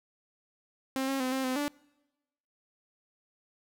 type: tone with pitch steps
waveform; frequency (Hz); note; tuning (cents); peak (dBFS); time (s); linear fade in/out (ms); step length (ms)
sawtooth; 265.4 / 270.8 / 256.5 / 264.8 / 256.7 / 290.4; C4 / C#4 / C4 / C4 / C4 / D4; +25 / -40 / -34 / +21 / -33 / -19; -25; 0.96-1.68; 0; 120
effects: noise-tail reverb RT60 1.0 s tail -25 dB re dry